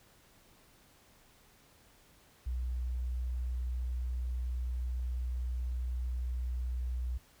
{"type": "tone", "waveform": "sine", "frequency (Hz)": 61.74, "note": "B1", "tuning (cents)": 0, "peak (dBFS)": -32, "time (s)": [2.46, 7.18], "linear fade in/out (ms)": 10, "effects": ["pink hiss -63 dBFS RMS until 7.4 s"]}